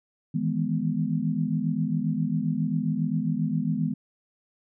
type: chord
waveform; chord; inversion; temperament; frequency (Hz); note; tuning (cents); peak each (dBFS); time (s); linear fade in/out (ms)
sine; E major seventh; third; equal with one note detuned; 157.37 / 164.81 / 207.7 / 246.9; D#3 / E3 / G#3 / B3; +20 / 0 / 0 / 0; -29; 0.34-3.94; 10
effects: none